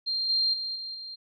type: tone with level steps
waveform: sine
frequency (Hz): 4186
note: C8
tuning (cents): 0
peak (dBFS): -26 / -22 / -30 / -34 / -37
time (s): 0.06-1.16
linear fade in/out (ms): 20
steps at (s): 0.29 / 0.53 / 0.75 / 0.94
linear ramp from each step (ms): 10
effects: none